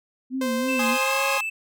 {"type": "tone with vibrato", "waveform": "sine", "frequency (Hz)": 247.7, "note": "B3", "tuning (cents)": 5, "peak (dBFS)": -24, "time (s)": [0.3, 0.98], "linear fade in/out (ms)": 50, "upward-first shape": "sine", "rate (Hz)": 3.1, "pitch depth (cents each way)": 120}
{"type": "tone with pitch glide", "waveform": "sawtooth", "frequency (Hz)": [520, 546.2], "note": ["C5", "C#5"], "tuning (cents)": [-11, -26], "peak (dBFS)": -22, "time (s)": [0.41, 1.38], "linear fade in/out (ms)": 5, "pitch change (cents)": 85, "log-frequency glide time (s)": [0.93, 1.23]}
{"type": "tone", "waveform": "triangle", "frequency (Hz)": 2637, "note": "E7", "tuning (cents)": 0, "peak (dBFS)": -24, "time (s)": [0.68, 1.5], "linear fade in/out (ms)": 10}
{"type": "chord", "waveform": "sawtooth", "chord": "Ab major", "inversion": "none", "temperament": "equal", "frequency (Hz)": [830.6, 1046.5, 1244.5], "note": ["Ab5", "C6", "Eb6"], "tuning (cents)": [0, 0, 0], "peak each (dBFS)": [-25, -25, -26], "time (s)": [0.79, 1.41], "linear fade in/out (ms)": 5}
{"effects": []}